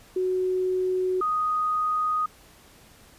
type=tone pair in turn; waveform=sine; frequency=370 / 1244.5 Hz; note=F#4 / D#6; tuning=0 / 0 cents; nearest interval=octave + major sixth; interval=2100 cents; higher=second; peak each=-22 dBFS; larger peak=neither; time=0.16-1.21 / 1.21-2.26 s; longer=neither; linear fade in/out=5 ms; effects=pink hiss -53 dBFS RMS until 3.18 s + resampled to 32000 Hz